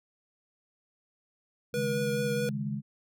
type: chord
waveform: sine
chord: C# suspended second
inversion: none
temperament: equal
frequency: 138.59 / 155.56 / 207.7 Hz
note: C#3 / D#3 / G#3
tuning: 0 / 0 / 0 cents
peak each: -34 / -38 / -33 dBFS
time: 1.73-2.82 s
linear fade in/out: 50 ms
type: tone with vibrato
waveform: square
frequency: 482.3 Hz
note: B4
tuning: 41 cents flat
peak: -30 dBFS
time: 1.74-2.49 s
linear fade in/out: 0 ms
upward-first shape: triangle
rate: 4.7 Hz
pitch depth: 16 cents each way
effects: none